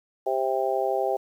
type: harmonic tone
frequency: 131.8 Hz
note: C3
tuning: 13 cents sharp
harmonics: 3 / 4 / 5 / 6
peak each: -28 / -28 / -28 / -28 dBFS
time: 0.26-1.17 s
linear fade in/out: 10 ms
effects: 9-bit